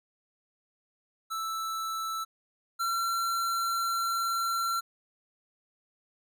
square tone pair in turn, 1320 / 1360.2 Hz, E6 / F6, +2 / -46 cents, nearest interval minor second, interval 52 cents, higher second, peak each -32 / -28 dBFS, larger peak second, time 1.3-2.25 / 2.79-4.81 s, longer second, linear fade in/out 20 ms, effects none

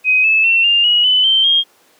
sine tone with pitch steps, 2517 / 2609 / 2704 / 2802 / 2905 / 3011 / 3120 / 3234 Hz, D#7 / E7 / E7 / F7 / F#7 / F#7 / G7 / G#7, +19 / -18 / +43 / +5 / -32 / +30 / -9 / -47 cents, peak -9 dBFS, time 0.04-1.64 s, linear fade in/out 50 ms, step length 200 ms, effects pink hiss -52 dBFS RMS until 1.99 s + high-pass 300 Hz 12 dB/octave

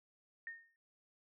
sine tone with exponential decay, 1837 Hz, A#6, 26 cents flat, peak -40 dBFS, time 0.47-0.76 s, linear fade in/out 1 ms, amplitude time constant 62 ms, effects none

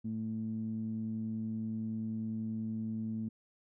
sawtooth tone with low-pass filter, 110.4 Hz, A2, 6 cents sharp, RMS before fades -37 dBFS, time 0.04-3.29 s, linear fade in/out 10 ms, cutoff 230 Hz, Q 6.7, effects none

